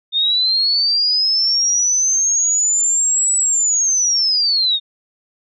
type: linear two-way sweep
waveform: sine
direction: up then down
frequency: 3631 to 7900 to 3631 Hz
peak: -13 dBFS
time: 0.12-4.8 s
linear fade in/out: 50 ms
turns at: 3.36 s
effects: none